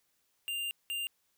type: tone bursts at uneven times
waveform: square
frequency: 2794 Hz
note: F7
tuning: in tune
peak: -34 dBFS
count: 2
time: 0.48-0.71 / 0.9-1.07 s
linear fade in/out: 0 ms
effects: white hiss -75 dBFS RMS until 1.37 s